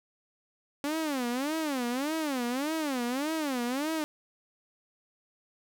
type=tone with vibrato; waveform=sawtooth; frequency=277.2 Hz; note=C#4; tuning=in tune; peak=-25 dBFS; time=0.84-4.04 s; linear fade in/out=0 ms; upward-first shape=sine; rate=1.7 Hz; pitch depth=260 cents each way; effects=none